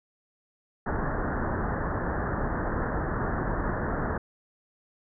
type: low-pass noise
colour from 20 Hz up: pink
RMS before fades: -29 dBFS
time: 0.86-4.18 s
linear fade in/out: 5 ms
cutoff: 1800 Hz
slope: 96 dB/octave
effects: none